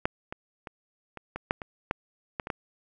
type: clicks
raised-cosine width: 0.5 ms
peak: -9 / -20 / -23 / -24 / -19 / -9 / -22 / -11 / -15 / -20 / -14 dBFS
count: 11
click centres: 0.055 / 0.325 / 0.672 / 1.173 / 1.36 / 1.509 / 1.618 / 1.911 / 2.398 / 2.471 / 2.502 s
effects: none